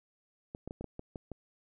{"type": "clicks", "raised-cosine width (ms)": 2, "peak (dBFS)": -27, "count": 8, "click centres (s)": [0.549, 0.676, 0.709, 0.81, 0.843, 0.994, 1.158, 1.317], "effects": []}